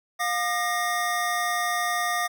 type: tone cluster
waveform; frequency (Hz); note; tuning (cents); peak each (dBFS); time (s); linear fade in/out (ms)
square; 710 / 1210 / 1868; F5 / D#6 / A#6; +28 / -49 / +3; -29; 0.19-2.28; 20
effects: none